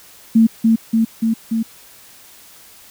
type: tone with echo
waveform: sine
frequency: 225.3 Hz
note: A3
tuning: 41 cents sharp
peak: -7 dBFS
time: 0.35-0.47 s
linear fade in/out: 10 ms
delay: 290 ms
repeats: 4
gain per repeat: -2 dB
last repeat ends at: 1.63 s
effects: white hiss -44 dBFS RMS until 2.9 s